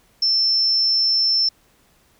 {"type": "tone", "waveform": "sine", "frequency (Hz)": 5340, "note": "E8", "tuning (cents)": 22, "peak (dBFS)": -15, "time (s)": [0.22, 1.49], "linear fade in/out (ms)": 5, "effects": ["pink hiss -58 dBFS RMS until 2.19 s"]}